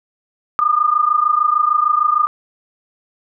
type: tone pair together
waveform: sine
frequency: 1200.4 / 1227 Hz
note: D6 / D#6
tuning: +38 / -25 cents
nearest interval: unison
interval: 37 cents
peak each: -15 dBFS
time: 0.59-2.27 s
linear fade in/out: 0 ms
effects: none